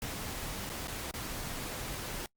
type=noise with dropouts; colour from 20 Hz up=pink; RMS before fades=-39 dBFS; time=0.02-2.26 s; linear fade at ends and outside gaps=1 ms; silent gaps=0.693-0.699 / 0.873-0.881 / 1.111-1.139 s; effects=noise-tail reverb RT60 0.1 s tail -25 dB re dry + Opus 48 kbps